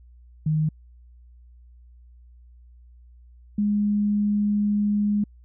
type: tone pair in turn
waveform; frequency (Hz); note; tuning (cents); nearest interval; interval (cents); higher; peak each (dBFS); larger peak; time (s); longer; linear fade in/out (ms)
sine; 154.9 / 206.8; D#3 / G#3; -7 / -7; perfect fourth; 500; second; -19; neither; 0.46-0.69 / 3.58-5.24; second; 5
effects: added 60 Hz sine -47 dBFS peak until 5.44 s